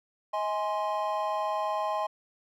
triangle chord, Ab major, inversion second, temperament equal with one note detuned, 633.5 / 830.6 / 1046.5 Hz, Eb5 / Ab5 / C6, +31 / 0 / 0 cents, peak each -30 dBFS, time 0.33-2.07 s, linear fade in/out 10 ms, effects none

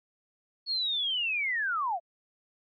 sine linear sweep, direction down, 4400 to 634 Hz, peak -27 dBFS, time 0.66-2 s, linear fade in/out 50 ms, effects AAC 48 kbps

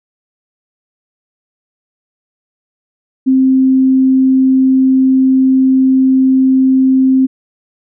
sine tone, 262.6 Hz, C4, 6 cents sharp, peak -6 dBFS, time 3.26-7.27 s, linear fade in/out 20 ms, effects none

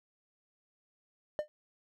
triangle tone with exponential decay, 603 Hz, D5, 46 cents sharp, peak -24 dBFS, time 1.39-1.48 s, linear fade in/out 0 ms, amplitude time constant 19 ms, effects none

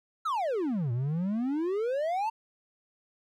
triangle exponential two-way sweep, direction down then up, 1371 to 114.6 to 919 Hz, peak -25 dBFS, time 0.25-2.3 s, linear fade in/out 10 ms, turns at 0.92 s, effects none

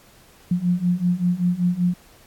sine beating tone pair, 174.61 / 179.81 Hz, F3 / F#3, 0 / -49 cents, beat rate 5.2 Hz, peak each -22 / -20 dBFS, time 0.51-1.94 s, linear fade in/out 5 ms, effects pink hiss -52 dBFS RMS until 2.26 s + AAC 64 kbps

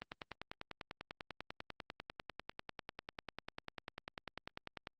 click train, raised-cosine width 0.3 ms, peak -27 dBFS, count 50, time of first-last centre 0.02-4.871 s, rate 10.1 Hz, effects Opus 32 kbps

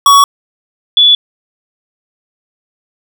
square / sine tone pair in turn, 1124 / 3437 Hz, C#6 / A7, +24 / -41 cents, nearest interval octave + perfect fifth, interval 1935 cents, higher second, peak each -3 dBFS, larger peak neither, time 0.06-0.24 / 0.97-1.15 s, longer neither, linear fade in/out 2 ms, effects none

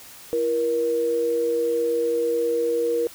sine tone pair together, 335.2 / 473.7 Hz, E4 / A#4, +29 / +28 cents, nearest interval tritone, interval 599 cents, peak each -29 / -20 dBFS, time 0.33-3.07 s, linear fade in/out 0 ms, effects white hiss -44 dBFS RMS until 3.14 s

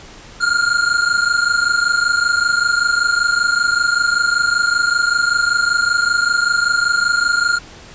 square tone pair together, 1396.9 / 1422.1 Hz, F6 / F6, 0 / +31 cents, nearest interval unison, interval 31 cents, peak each -17 dBFS, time 0.4-7.59 s, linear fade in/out 20 ms, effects pink hiss -39 dBFS RMS until 7.94 s + resampled to 16000 Hz

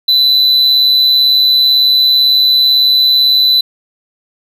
triangle tone with amplitude modulation, 4001 Hz, B7, 22 cents sharp, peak -3 dBFS, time 0.08-3.61 s, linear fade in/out 5 ms, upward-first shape sine, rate 138 Hz, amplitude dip 50%, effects none

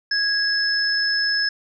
sine tone pair together, 1654 / 5216 Hz, G#6 / E8, -8 / -19 cents, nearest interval octave + minor sixth, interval 1989 cents, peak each -21 dBFS, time 0.11-1.49 s, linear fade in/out 5 ms, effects none

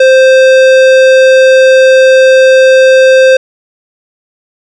sine tone with tanh clipping, 523.3 Hz, C5, in tune, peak -3 dBFS, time 0-3.37 s, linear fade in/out 5 ms, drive 17 dB, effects none

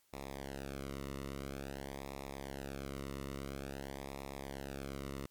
sawtooth tone with flanger, 68.6 Hz, C#2, 17 cents flat, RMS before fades -44 dBFS, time 0.13-5.26 s, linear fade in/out 0 ms, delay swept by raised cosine 0.65 to 1.25 ms, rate 0.49 Hz, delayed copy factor -0.9, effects white hiss -73 dBFS RMS until 5.3 s + MP3 96 kbps

